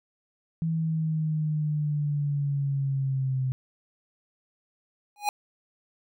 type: linear sweep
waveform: sine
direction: down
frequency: 163.7 to 129.5 Hz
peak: -24 dBFS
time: 0.62-3.52 s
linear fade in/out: 0 ms
type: tone with exponential growth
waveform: square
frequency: 825 Hz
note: G#5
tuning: 12 cents flat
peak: -20 dBFS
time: 5.16-5.29 s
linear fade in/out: 1 ms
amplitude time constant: 27 ms
effects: none